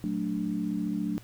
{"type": "chord", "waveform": "sine", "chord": "D major", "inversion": "first", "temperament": "equal", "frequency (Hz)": [185, 220, 293.7], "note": ["F#3", "A3", "D4"], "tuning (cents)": [0, 0, 0], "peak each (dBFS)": -32, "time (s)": [0.04, 1.18], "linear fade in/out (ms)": 0, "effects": ["added 116 Hz sine -49 dBFS peak until 1.23 s", "pink hiss -55 dBFS RMS until 1.23 s"]}